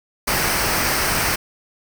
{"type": "noise with comb filter", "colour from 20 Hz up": "pink", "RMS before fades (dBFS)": -20, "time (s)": [0.27, 1.36], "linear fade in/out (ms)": 10, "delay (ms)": 0.28, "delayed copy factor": -0.5, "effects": []}